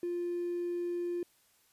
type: tone with hard clipping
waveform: triangle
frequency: 349.2 Hz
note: F4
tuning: in tune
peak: -32 dBFS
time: 0.03-1.23 s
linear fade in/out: 2 ms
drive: 3 dB
effects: white hiss -68 dBFS RMS until 1.72 s + resampled to 32000 Hz